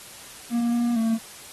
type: tone with pitch steps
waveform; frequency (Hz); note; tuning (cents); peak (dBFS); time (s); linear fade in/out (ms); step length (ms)
triangle; 236.1 / 237.9 / 225.5; A#3 / A#3 / A3; +22 / +35 / +43; -18; 0.5-1.19; 50; 230
effects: white hiss -43 dBFS RMS until 1.52 s + AAC 32 kbps